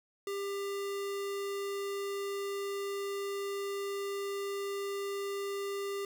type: tone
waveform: square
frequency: 398.4 Hz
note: G4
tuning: 28 cents sharp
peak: -35 dBFS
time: 0.27-6.05 s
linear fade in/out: 2 ms
effects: none